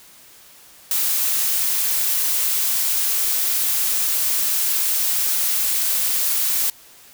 blue noise, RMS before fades -20 dBFS, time 0.91-6.7 s, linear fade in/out 2 ms, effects white hiss -47 dBFS RMS until 7.13 s

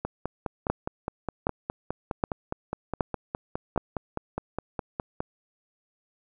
two click trains, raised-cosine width 1 ms, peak -9 / -15 dBFS, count 5 / 26, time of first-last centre 0.7-3.777 / 0.05-5.205 s, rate 1.3 / 4.85 Hz, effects none

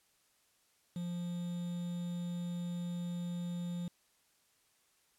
triangle tone with quantisation, 174.61 Hz, F3, in tune, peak -34 dBFS, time 0.96-3.88 s, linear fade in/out 2 ms, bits 9, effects white hiss -72 dBFS RMS until 5.18 s + low-pass 12000 Hz 12 dB/octave

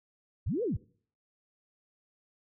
sine linear two-way sweep, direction up then down, 49 to 510 to 49 Hz, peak -28 dBFS, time 0.46-0.77 s, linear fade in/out 10 ms, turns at 0.63 s, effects noise-tail reverb RT60 0.5 s tail -23 dB re dry

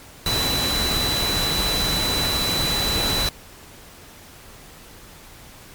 sine tone in noise, 3974 Hz, B7, 10 cents sharp, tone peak -22 dBFS, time 0.26-3.29 s, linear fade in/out 2 ms, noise pink, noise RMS -24 dBFS, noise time 0.26-3.29 s, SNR -1 dB, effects pink hiss -44 dBFS RMS until 5.74 s + MP3 96 kbps

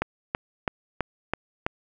click train, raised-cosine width 0.5 ms, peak -9 dBFS, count 6, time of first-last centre 0.02-1.665 s, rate 3.04 Hz, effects none

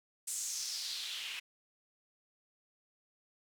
white noise with band-pass filter sweep, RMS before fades -40 dBFS, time 0.27-1.4 s, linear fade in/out 10 ms, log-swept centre 8200 to 2500 Hz, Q 3.2, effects none

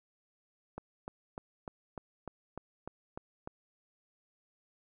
click train, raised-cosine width 1 ms, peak -26 dBFS, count 10, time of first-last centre 0.78-3.475 s, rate 3.34 Hz, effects none

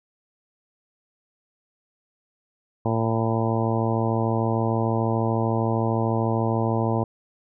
harmonic tone with a mistuned harmonic, 113.4 Hz, A#2, 47 cents flat, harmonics 1 / 2 / 3 / 4 / 5 / 6 / 7 / 8 / 9, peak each -24 / -27 / -29 / -30 / -31 / -32 / -32 / -33 / -34 dBFS, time 2.85-7.04 s, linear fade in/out 5 ms, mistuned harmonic 9, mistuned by -46 cents, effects none

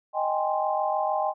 sine chord, Ab major seventh, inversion second, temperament equal, 622.3 / 784 / 830.6 / 1046.5 Hz, Eb5 / G5 / Ab5 / C6, 0 / 0 / 0 / 0 cents, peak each -28 / -27 / -30 / -31 dBFS, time 0.13-1.34 s, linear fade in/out 50 ms, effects none

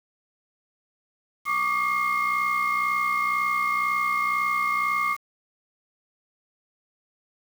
sine tone cluster, 1140 / 1202 / 2140 Hz, C#6 / D6 / C7, +48 / +40 / +38 cents, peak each -25 dBFS, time 1.45-5.17 s, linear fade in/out 50 ms, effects tanh soft clip ceiling -16 dBFS + 7-bit

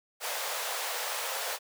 pink high-pass noise, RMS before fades -34 dBFS, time 0.2-1.59 s, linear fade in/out 50 ms, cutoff 490 Hz, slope 48 dB/octave, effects none

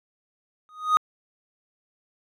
triangle tone with exponential growth, 1244.5 Hz, D#6, in tune, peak -10 dBFS, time 0.69-0.97 s, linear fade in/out 0 ms, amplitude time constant 59 ms, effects tanh soft clip ceiling -6 dBFS

